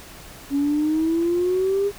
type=exponential sweep; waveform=sine; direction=up; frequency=277.2 to 408.3 Hz; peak=-17 dBFS; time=0.5-1.92 s; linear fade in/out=50 ms; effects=tanh soft clip ceiling -13 dBFS + pink hiss -42 dBFS RMS until 1.98 s